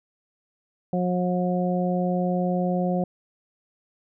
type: harmonic tone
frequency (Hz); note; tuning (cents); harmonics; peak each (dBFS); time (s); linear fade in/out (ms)
180; F#3; -47; 1 / 2 / 3 / 4; -23 / -31 / -28 / -30; 0.93-3.04; 2
effects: none